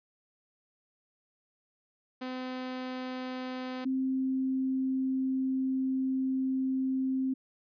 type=tone pair in turn; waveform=sawtooth / sine; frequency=255.7 / 262.9 Hz; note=C4 / C4; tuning=-40 / +8 cents; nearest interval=unison; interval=48 cents; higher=second; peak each=-31 / -27 dBFS; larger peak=second; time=2.21-3.85 / 3.85-7.34 s; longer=second; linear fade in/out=10 ms; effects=resampled to 11025 Hz